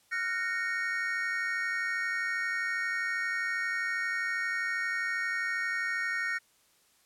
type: chord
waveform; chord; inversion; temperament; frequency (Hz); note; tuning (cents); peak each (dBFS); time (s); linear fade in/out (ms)
triangle; Gb major seventh; third; just; 1387.5 / 1480 / 1850 / 2220; F6 / Gb6 / Bb6 / Db7; -12 / 0 / -14 / +2; -36 / -35 / -30 / -36; 0.11-6.39; 20
effects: white hiss -66 dBFS RMS until 7.05 s + low-pass 12000 Hz 12 dB/octave